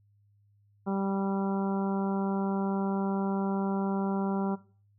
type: harmonic tone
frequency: 195.5 Hz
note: G3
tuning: 4 cents flat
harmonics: 1 / 2 / 3 / 4 / 5 / 6 / 7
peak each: -29 / -35 / -40 / -38 / -41 / -47 / -44 dBFS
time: 0.86-4.56 s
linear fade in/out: 20 ms
effects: noise-tail reverb RT60 0.4 s tail -18 dB re dry + added 102 Hz sine -62 dBFS peak until 4.98 s